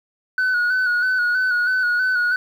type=tone with vibrato; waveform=sine; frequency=1480 Hz; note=F#6; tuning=in tune; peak=-14 dBFS; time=0.38-2.36 s; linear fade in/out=2 ms; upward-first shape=square; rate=3.1 Hz; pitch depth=35 cents each way; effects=tanh soft clip ceiling -15 dBFS + 8-bit